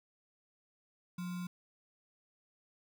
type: tone with sample-and-hold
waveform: sine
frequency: 178.9 Hz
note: F3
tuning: 42 cents sharp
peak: -37 dBFS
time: 1.18-1.47 s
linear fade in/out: 5 ms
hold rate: 1225 Hz
effects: none